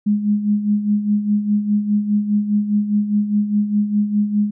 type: tone with tremolo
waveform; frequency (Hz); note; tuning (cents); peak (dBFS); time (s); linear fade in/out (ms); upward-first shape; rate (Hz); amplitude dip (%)
sine; 207.7; G#3; 0; -12; 0.06-4.51; 10; sine; 4.9; 65
effects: none